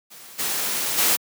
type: noise with level steps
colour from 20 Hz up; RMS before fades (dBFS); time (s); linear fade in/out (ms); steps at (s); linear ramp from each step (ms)
white; -43 / -25 / -19; 0.1-1.17; 20; 0.38 / 0.97; 20
effects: high-pass 150 Hz 12 dB/octave